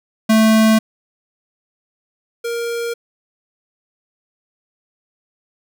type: tone pair in turn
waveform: square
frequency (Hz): 220 / 468.3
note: A3 / A#4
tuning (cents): 0 / +8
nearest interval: octave + minor second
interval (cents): 1308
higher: second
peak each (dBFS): -10 / -21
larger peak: first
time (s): 0.29-0.79 / 2.44-2.94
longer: neither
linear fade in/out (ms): 10
effects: none

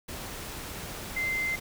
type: tone in noise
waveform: sine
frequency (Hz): 2079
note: C7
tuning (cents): -12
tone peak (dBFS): -27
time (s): 1.16-1.56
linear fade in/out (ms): 10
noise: pink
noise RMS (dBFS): -39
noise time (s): 0.08-1.6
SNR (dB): +9
effects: none

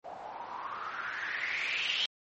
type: noise with low-pass filter sweep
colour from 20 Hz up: blue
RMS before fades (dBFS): -36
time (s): 0.04-2.06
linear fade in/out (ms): 5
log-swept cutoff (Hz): 680 to 3200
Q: 6.1
effects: MP3 32 kbps

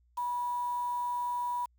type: tone with quantisation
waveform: sine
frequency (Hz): 974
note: B5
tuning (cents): -24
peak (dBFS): -30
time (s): 0.17-1.66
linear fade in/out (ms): 10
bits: 8
effects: added 60 Hz sine -64 dBFS peak until 1.78 s

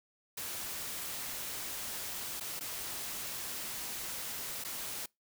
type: noise with dropouts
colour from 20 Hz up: white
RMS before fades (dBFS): -40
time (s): 0.37-5.06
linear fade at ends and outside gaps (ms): 5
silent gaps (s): 2.399-2.407 / 2.595-2.607 / 4.64-4.647
effects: noise-tail reverb RT60 0.2 s tail -25 dB re dry

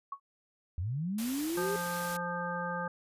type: tone with exponential decay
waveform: sine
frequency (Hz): 1111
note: C#6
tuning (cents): +4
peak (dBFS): -32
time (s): 0.12-0.2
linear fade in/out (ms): 5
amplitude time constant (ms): 17
type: linear sweep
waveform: sine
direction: up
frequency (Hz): 77.78 to 415.3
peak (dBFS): -31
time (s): 0.78-1.76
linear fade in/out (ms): 0
type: noise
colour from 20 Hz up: white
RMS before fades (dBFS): -41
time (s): 1.18-2.17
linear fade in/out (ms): 5
type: harmonic tone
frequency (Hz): 174.61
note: F3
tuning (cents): 0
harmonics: 1 / 3 / 5 / 7 / 9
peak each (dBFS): -39 / -39 / -39 / -39 / -39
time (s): 1.57-2.88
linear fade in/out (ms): 5
effects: resampled to 32000 Hz

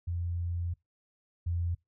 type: tone pair in turn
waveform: sine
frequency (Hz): 86.4 / 86.03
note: F2 / F2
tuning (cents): -18 / -26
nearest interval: unison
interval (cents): 8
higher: first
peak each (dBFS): -30 / -28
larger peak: second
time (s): 0.07-0.74 / 1.46-1.75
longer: first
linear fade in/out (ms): 10
effects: noise-tail reverb RT60 0.2 s tail -25 dB re dry

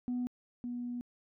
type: tone pair in turn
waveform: sine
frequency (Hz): 246.9 / 243.1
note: B3 / B3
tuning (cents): 0 / -27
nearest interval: unison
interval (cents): 27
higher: first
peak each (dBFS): -30 / -35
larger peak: first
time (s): 0.08-0.27 / 0.64-1.01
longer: second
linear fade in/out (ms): 0
effects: tanh soft clip ceiling -29 dBFS

